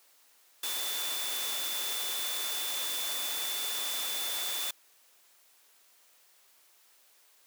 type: tone in noise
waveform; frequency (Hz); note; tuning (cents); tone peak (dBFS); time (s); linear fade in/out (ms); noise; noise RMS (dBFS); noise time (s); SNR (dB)
sine; 3506; A7; -7; -36; 0.63-4.71; 5; white; -35; 0.63-4.71; -4
effects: white hiss -63 dBFS RMS until 7.46 s + high-pass 400 Hz 12 dB/octave